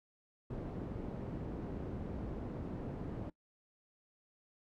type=low-pass noise; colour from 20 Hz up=white; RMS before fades=-42 dBFS; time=0.5-3.3 s; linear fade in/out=5 ms; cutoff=300 Hz; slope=12 dB/octave; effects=noise-tail reverb RT60 0.1 s tail -22 dB re dry